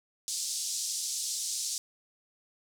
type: band-pass noise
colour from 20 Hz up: white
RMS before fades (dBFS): -34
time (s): 0.28-1.78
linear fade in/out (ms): 0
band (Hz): 4500 to 8400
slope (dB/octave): 24
effects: none